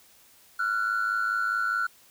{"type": "ring-modulated tone", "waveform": "triangle", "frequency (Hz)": 1421, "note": "F6", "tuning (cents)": 30, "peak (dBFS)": -18, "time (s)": [0.59, 1.87], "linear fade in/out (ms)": 10, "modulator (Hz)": 52.4, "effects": ["tanh soft clip ceiling -19 dBFS", "white hiss -57 dBFS RMS until 2.1 s"]}